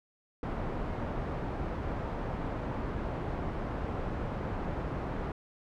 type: low-pass noise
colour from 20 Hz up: pink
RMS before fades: -35 dBFS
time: 0.43-5.32 s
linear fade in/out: 2 ms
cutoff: 1100 Hz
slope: 12 dB/octave
effects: none